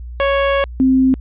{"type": "tone pair in turn", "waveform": ["sawtooth", "sine"], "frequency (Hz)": [554.4, 261.6], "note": ["C#5", "C4"], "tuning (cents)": [0, 0], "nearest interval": "octave + minor second", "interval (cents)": 1300, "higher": "first", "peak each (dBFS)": -9, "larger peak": "neither", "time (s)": [[0.2, 0.64], [0.8, 1.14]], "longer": "first", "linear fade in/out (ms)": 0, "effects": ["added 60 Hz sine -27 dBFS peak until 1.2 s", "resampled to 8000 Hz"]}